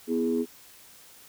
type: chord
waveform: sine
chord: E major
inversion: second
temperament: equal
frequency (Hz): 246.9 / 329.6 / 415.3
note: B3 / E4 / G#4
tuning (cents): 0 / 0 / 0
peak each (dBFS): -26 / -30 / -27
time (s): 0.07-0.46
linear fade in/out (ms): 50
effects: tanh soft clip ceiling -15 dBFS + white hiss -52 dBFS RMS until 1.28 s